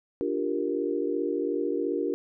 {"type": "chord", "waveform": "sine", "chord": "G minor seventh", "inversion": "second", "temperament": "equal", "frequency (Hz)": [293.7, 349.2, 392, 466.2], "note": ["D4", "F4", "G4", "Bb4"], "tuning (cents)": [0, 0, 0, 0], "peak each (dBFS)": -31, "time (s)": [0.21, 2.14], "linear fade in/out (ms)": 0, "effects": []}